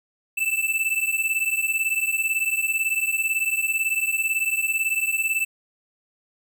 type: beating tone pair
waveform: square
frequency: 2637 / 2655 Hz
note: E7 / E7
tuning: 0 / +12 cents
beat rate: 18 Hz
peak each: -25 dBFS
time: 0.37-5.45 s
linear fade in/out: 10 ms
effects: 10-bit